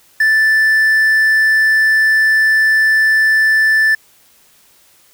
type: tone with quantisation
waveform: triangle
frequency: 1760 Hz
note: A6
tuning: in tune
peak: -7 dBFS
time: 0.2-3.95 s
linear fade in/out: 5 ms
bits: 6
effects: white hiss -50 dBFS RMS until 5.13 s